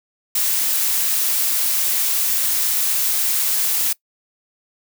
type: noise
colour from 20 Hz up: blue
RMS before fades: -19 dBFS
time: 0.35-3.93 s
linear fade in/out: 5 ms
effects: noise-tail reverb RT60 0.1 s tail -22 dB re dry